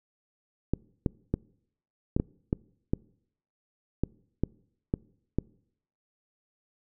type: clicks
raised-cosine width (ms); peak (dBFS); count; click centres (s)
3; -12; 11; 0.736 / 1.062 / 1.34 / 2.165 / 2.199 / 2.529 / 2.935 / 4.036 / 4.436 / 4.939 / 5.386
effects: noise-tail reverb RT60 0.7 s tail -25 dB re dry